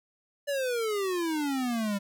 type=exponential sweep; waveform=square; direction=down; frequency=583 to 196 Hz; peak=-28 dBFS; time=0.47-1.99 s; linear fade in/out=20 ms; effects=none